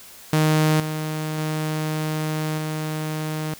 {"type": "tone with level steps", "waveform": "sawtooth", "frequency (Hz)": 155.2, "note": "D#3", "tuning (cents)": -4, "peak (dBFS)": [-12, -21, -19, -21], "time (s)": [0.33, 3.54], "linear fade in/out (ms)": 2, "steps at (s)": [0.8, 1.38, 2.58], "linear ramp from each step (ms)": 2, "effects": ["white hiss -44 dBFS RMS until 3.59 s"]}